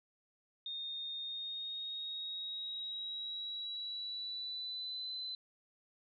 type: tone with pitch glide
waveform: sine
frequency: 3677 to 4033 Hz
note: A#7 to B7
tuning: -24 to +36 cents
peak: -39 dBFS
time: 0.66-5.35 s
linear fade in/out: 2 ms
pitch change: +160 cents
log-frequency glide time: 1.19-5.12 s
effects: none